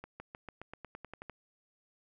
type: accelerating click train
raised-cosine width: 0.5 ms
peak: -29 dBFS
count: 12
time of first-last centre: 0.04-1.297 s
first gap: 160 ms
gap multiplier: 0.93
effects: none